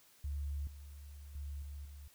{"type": "tone with level steps", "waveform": "sine", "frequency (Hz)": 71.5, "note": "D2", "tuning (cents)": -46, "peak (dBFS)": [-36, -48, -40, -43, -48], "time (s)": [0.24, 2.08], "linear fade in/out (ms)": 5, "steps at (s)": [0.67, 1.35, 1.62, 1.85], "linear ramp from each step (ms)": 2, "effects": ["white hiss -65 dBFS RMS until 2.14 s"]}